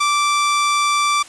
sawtooth tone, 1170 Hz, D6, 7 cents flat, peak -11 dBFS, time 0-1.23 s, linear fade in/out 10 ms, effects white hiss -41 dBFS RMS until 1.28 s + resampled to 22050 Hz

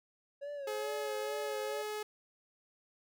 triangle tone with vibrato, 554.4 Hz, C#5, in tune, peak -37 dBFS, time 0.41-1.83 s, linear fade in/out 20 ms, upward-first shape sine, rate 2.3 Hz, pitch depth 87 cents each way
sawtooth tone, 424.1 Hz, G#4, 36 cents sharp, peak -33 dBFS, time 0.67-2.03 s, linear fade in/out 5 ms
effects none

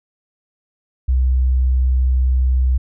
sine tone, 63.9 Hz, C2, 40 cents flat, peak -12 dBFS, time 1.08-2.78 s, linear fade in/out 10 ms, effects none

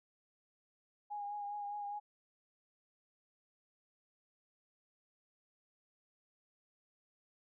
sine tone with vibrato, 821 Hz, G#5, 20 cents flat, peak -39 dBFS, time 1.1-2 s, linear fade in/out 20 ms, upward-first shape triangle, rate 4.9 Hz, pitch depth 28 cents each way, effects none

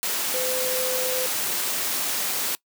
sine tone in noise, 511 Hz, C5, 41 cents flat, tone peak -27 dBFS, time 0.34-1.26 s, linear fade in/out 0 ms, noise white, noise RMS -26 dBFS, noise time 0.03-2.55 s, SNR -4 dB, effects noise-tail reverb RT60 0.1 s tail -22 dB re dry + high-pass 200 Hz 12 dB/octave

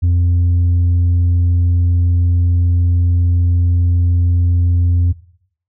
sine tone, 87.31 Hz, F2, in tune, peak -7 dBFS, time 0.02-5.13 s, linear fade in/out 20 ms, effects noise-tail reverb RT60 0.6 s tail -18 dB re dry + tanh soft clip ceiling -9 dBFS

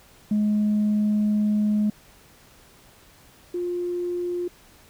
sine tone pair in turn, 210.3 / 352.8 Hz, G#3 / F4, +22 / +18 cents, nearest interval major sixth, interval 896 cents, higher second, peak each -17 / -24 dBFS, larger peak first, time 0.31-1.9 / 3.54-4.48 s, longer first, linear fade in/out 5 ms, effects tanh soft clip ceiling -16 dBFS + pink hiss -53 dBFS RMS until 4.89 s

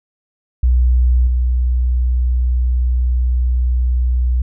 sine tone with level steps, 61.74 Hz, B1, in tune, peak -9 / -12 dBFS, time 0.63-4.42 s, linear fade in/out 5 ms, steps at 1.27 s, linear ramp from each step 2 ms, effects none

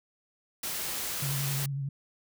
white noise, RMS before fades -34 dBFS, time 0.63-1.66 s, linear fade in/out 5 ms
sine tone with vibrato, 138.59 Hz, C#3, in tune, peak -30 dBFS, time 1.22-1.89 s, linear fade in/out 5 ms, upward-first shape sine, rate 11 Hz, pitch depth 39 cents each way
effects none

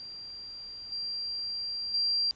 sine tone with level steps, 4736 Hz, D8, 14 cents sharp, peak -40 / -32 / -25 dBFS, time 0-2.31 s, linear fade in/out 0 ms, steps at 0.92 / 1.94 s, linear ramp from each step 2 ms, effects pink hiss -59 dBFS RMS until 2.35 s + resampled to 16000 Hz

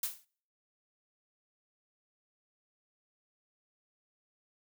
blue noise with exponential decay, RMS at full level -30 dBFS, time 0.03-0.25 s, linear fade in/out 5 ms, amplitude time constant 46 ms, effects noise-tail reverb RT60 0.5 s tail -24 dB re dry

